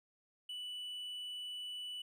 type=tone; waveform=triangle; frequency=2967 Hz; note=F#7; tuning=4 cents sharp; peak=-40 dBFS; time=0.49-2.02 s; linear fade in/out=5 ms; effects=none